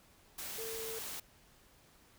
sine tone in noise, 449.1 Hz, A4, 35 cents sharp, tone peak -42 dBFS, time 0.58-0.99 s, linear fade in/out 5 ms, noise white, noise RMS -43 dBFS, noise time 0.38-1.2 s, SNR -2 dB, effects pink hiss -64 dBFS RMS until 2.18 s

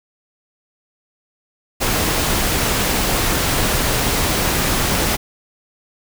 pink noise, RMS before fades -18 dBFS, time 1.8-5.17 s, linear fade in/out 20 ms, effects none

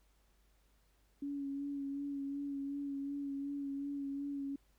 sine tone with vibrato, 280.4 Hz, C#4, 20 cents sharp, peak -37 dBFS, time 1.22-4.56 s, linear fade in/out 5 ms, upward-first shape sine, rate 2.7 Hz, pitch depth 25 cents each way, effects added 50 Hz sine -69 dBFS peak until 4.78 s + pink hiss -75 dBFS RMS until 4.78 s

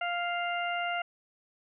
harmonic tone, 698.5 Hz, F5, in tune, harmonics 1 / 2 / 3 / 4, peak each -32 / -35 / -37 / -38 dBFS, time 0.01-1.02 s, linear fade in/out 5 ms, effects none

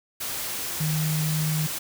sine tone in noise, 155.4 Hz, D#3, 2 cents flat, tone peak -23 dBFS, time 0.8-1.67 s, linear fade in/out 10 ms, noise white, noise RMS -31 dBFS, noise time 0.2-1.79 s, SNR +5 dB, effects none

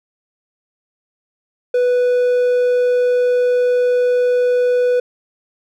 triangle tone, 493.9 Hz, B4, in tune, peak -10 dBFS, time 1.74-5 s, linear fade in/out 5 ms, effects none

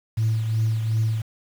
sine tone with tremolo, 111 Hz, A2, 16 cents sharp, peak -16 dBFS, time 0.17-1.22 s, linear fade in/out 10 ms, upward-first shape triangle, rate 2.7 Hz, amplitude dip 55%, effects tanh soft clip ceiling -15 dBFS + 7-bit

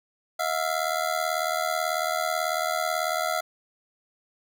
25% pulse ring-modulated tone, 678 Hz, E5, 49 cents sharp, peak -18 dBFS, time 0.39-3.41 s, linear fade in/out 10 ms, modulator 39.1 Hz, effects none

